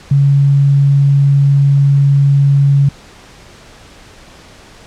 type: tone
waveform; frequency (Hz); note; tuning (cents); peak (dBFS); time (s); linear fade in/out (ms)
sine; 140; C#3; +18; -6; 0.11-2.89; 5
effects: pink hiss -39 dBFS RMS until 4.86 s + low-pass 7000 Hz 12 dB/octave